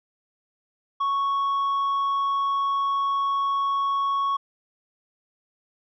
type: tone with tanh clipping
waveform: sine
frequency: 1108.7 Hz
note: C#6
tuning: in tune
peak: -22 dBFS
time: 1-4.37 s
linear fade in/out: 10 ms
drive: 3 dB
effects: none